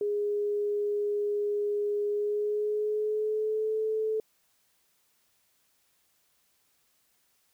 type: tone with pitch glide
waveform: sine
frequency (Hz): 412.8 to 436.3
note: G#4 to A4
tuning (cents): -10 to -15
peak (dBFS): -26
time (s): 0.01-4.2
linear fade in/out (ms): 2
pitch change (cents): +95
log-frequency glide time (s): 2.07-3.78
effects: white hiss -70 dBFS RMS until 7.53 s